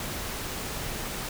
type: noise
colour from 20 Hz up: pink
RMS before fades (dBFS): -34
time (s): 0-1.29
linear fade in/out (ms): 2
effects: none